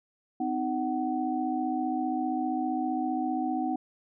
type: tone cluster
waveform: sine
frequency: 256.7 / 311.9 / 750 Hz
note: C4 / D#4 / F#5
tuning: -33 / +4 / +23 cents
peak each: -31 dBFS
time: 0.4-3.76 s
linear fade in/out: 5 ms
effects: none